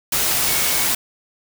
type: tone in noise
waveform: sine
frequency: 2217 Hz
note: C#7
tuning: in tune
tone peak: -30 dBFS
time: 0.47-0.85 s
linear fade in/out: 5 ms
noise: white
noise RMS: -19 dBFS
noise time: 0.12-0.95 s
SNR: -14 dB
effects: none